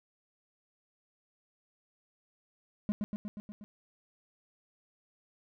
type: tone with echo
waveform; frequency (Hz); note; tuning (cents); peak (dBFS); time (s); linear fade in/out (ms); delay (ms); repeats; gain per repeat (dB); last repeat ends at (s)
triangle; 207.7; G#3; 0; -25; 2.89-2.92; 0; 120; 6; -3; 3.64
effects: none